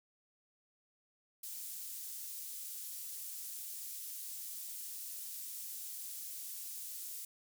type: high-pass noise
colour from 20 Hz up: pink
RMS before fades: -45 dBFS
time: 1.43-7.25 s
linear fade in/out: 5 ms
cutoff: 9000 Hz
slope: 12 dB/octave
effects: none